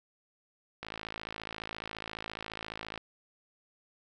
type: click train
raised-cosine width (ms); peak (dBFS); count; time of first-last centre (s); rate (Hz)
0.3; -22; 118; 0.83-2.977; 54.5
effects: none